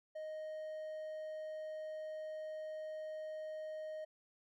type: tone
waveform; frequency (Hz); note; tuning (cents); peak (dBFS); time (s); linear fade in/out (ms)
triangle; 622.3; D#5; 0; -40; 0.15-4.05; 10
effects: none